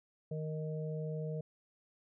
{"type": "harmonic tone", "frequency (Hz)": 155.56, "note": "D#3", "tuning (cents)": 0, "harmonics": [1, 3, 4], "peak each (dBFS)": [-37, -42, -47], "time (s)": [0.31, 1.41], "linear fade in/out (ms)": 5, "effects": []}